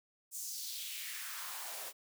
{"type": "noise with high-pass filter sweep", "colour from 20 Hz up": "white", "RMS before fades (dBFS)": -43, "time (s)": [0.31, 1.93], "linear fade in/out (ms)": 50, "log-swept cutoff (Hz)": [7900, 470], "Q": 2.3, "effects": []}